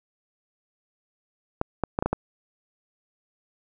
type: clicks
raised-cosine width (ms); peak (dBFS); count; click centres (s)
1; -9; 6; 1.614 / 1.837 / 1.989 / 2.025 / 2.06 / 2.13
effects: none